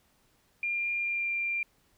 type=tone with pitch glide; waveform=sine; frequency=2399 to 2380 Hz; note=D7 to D7; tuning=+36 to +22 cents; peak=-28 dBFS; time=0.63-1.63 s; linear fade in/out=2 ms; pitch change=-14 cents; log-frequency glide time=1.01-1.3 s; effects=pink hiss -68 dBFS RMS until 1.97 s